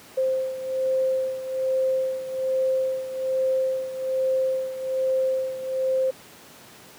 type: beating tone pair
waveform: sine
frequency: 523.3 / 524.5 Hz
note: C5 / C5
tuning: 0 / +4 cents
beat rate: 1.2 Hz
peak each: -23 / -28 dBFS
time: 0.17-6.11 s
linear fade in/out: 10 ms
effects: pink hiss -47 dBFS RMS until 6.98 s + high-pass 150 Hz 12 dB/octave